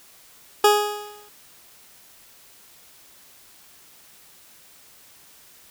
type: tone with exponential decay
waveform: 20% pulse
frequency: 415.9 Hz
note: G#4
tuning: 2 cents sharp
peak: -6 dBFS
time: 0.64-1.29 s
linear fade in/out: 5 ms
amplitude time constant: 140 ms
effects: white hiss -51 dBFS RMS until 5.7 s